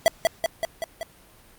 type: tone with echo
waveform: square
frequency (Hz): 659.3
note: E5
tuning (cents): 0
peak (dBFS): -14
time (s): 0.06-0.08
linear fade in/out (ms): 0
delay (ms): 190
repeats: 5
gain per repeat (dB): -3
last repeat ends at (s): 1.03
effects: pink hiss -53 dBFS RMS until 1.58 s + Opus 48 kbps